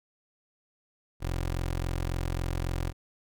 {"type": "tone", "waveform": "20% pulse", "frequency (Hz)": 43.65, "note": "F1", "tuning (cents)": 0, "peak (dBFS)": -24, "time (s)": [1.2, 2.93], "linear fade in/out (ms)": 50, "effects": []}